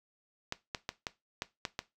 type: clicks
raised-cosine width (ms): 0.2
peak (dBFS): -16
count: 7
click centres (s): 0.524 / 0.748 / 0.891 / 1.068 / 1.421 / 1.652 / 1.791
effects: noise-tail reverb RT60 0.2 s tail -17 dB re dry